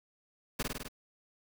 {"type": "noise with echo", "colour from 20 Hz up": "pink", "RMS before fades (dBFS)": -33, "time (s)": [0.59, 0.63], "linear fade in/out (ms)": 10, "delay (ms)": 51, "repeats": 5, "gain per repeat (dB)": -2, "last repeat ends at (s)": 0.885, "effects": []}